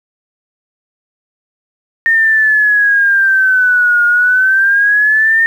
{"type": "exponential two-way sweep", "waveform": "sine", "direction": "down then up", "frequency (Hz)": [1831, 1424, 1831], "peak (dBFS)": -7, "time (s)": [2.06, 5.46], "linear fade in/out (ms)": 0, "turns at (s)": 4.05, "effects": ["7-bit"]}